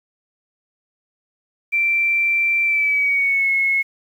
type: tone with pitch glide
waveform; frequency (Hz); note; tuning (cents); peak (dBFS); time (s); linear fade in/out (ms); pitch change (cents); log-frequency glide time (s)
sine; 2349 to 2179; D7 to C#7; 0 to -30; -15; 1.72-3.83; 20; -130; 2.63-3.51
effects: 8-bit